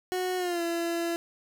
30% pulse tone with pitch glide, 366.8 to 338.3 Hz, F#4 to E4, -15 to +45 cents, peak -25 dBFS, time 0.12-1.16 s, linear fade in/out 0 ms, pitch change -140 cents, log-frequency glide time 0.37-0.62 s, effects 11-bit

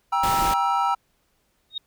triangle chord, E diminished, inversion first, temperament just, 791.1 / 949.3 / 1318.5 Hz, G5 / Bb5 / E6, +16 / +31 / 0 cents, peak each -22 dBFS, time 0.12-0.95 s, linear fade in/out 10 ms
pink noise, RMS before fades -28 dBFS, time 0.23-0.54 s, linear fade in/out 5 ms
sine tone with exponential growth, 3729 Hz, A#7, in tune, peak -23 dBFS, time 1.7-1.78 s, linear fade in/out 5 ms, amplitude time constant 17 ms
effects pink hiss -68 dBFS RMS until 1.86 s

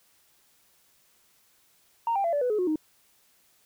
sine tone with pitch steps, 925 / 791.4 / 677.1 / 579.4 / 495.7 / 424.1 / 362.9 / 310.5 Hz, A#5 / G5 / E5 / D5 / B4 / G#4 / F#4 / D#4, -14 / +16 / +46 / -24 / +6 / +36 / -34 / -3 cents, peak -22 dBFS, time 2.07-2.758 s, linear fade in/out 2 ms, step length 86 ms, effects tanh soft clip ceiling -19 dBFS + white hiss -64 dBFS RMS until 3.65 s

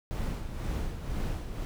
brown noise with tremolo, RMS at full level -31 dBFS, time 0.11-1.65 s, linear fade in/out 0 ms, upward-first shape sine, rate 2 Hz, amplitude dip 55%, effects none

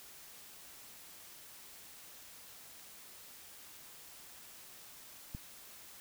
click, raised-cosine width 5 ms, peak -29 dBFS, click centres 5.349 s, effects white hiss -54 dBFS RMS until 6 s

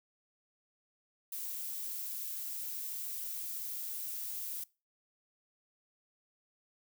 violet noise, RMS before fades -40 dBFS, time 1.32-4.64 s, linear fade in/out 5 ms, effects noise-tail reverb RT60 0.3 s tail -22 dB re dry

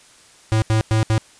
square tone bursts at uneven times, 110 Hz, A2, in tune, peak -15 dBFS, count 4, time 0.52-0.62 / 0.7-0.81 / 0.91-1.03 / 1.1-1.18 s, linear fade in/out 0 ms, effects white hiss -49 dBFS RMS until 1.39 s + resampled to 22050 Hz

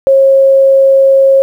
sine tone, 541 Hz, C#5, 42 cents flat, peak -3 dBFS, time 0.07-1.42 s, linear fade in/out 0 ms, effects 7-bit

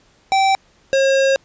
square tone pair in turn, 775 / 540.2 Hz, G5 / C#5, -20 / -45 cents, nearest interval tritone, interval 625 cents, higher first, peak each -13 dBFS, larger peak neither, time 0.32-0.55 / 0.93-1.36 s, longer second, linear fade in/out 0 ms, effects pink hiss -55 dBFS RMS until 1.44 s + resampled to 16000 Hz

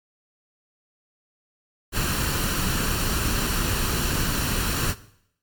pink noise with comb filter, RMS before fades -24 dBFS, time 1.92-4.95 s, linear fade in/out 50 ms, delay 0.7 ms, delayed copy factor +0.5, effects noise-tail reverb RT60 0.7 s tail -17 dB re dry + MP3 96 kbps

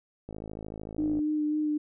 click train, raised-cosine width 2 ms, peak -26 dBFS, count 49, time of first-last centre 0.29-1.191 s, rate 53.3 Hz
sine tone with vibrato, 302.6 Hz, D#4, 48 cents flat, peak -25 dBFS, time 0.98-1.78 s, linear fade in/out 10 ms, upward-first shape sine, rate 3.7 Hz, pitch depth 16 cents each way
effects none

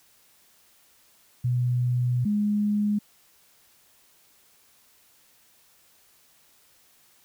sine tone pair in turn, 123.47 / 207.7 Hz, B2 / G#3, 0 / 0 cents, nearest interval major sixth, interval 900 cents, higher second, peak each -21 dBFS, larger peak neither, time 1.44-2.25 / 2.25-2.99 s, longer first, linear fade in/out 10 ms, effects white hiss -60 dBFS RMS until 7.24 s

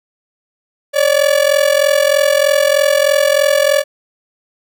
45% pulse ring-modulated tone, 575 Hz, D5, 37 cents flat, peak -7 dBFS, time 0.93-3.84 s, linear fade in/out 50 ms, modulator 21.6 Hz, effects none

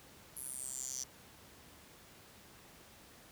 10% pulse tone with high-pass filter sweep, 130.81 Hz, C3, in tune, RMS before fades -43 dBFS, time 0.36-1.04 s, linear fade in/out 10 ms, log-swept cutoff 11000 to 5800 Hz, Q 7.5, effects pink hiss -58 dBFS RMS until 3.31 s + high-pass 60 Hz 12 dB/octave

